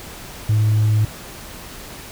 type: tone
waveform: sine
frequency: 107.4 Hz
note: A2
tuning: 41 cents flat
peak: -11 dBFS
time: 0.49-1.05 s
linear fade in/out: 5 ms
effects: tanh soft clip ceiling -11 dBFS + pink hiss -36 dBFS RMS until 2.11 s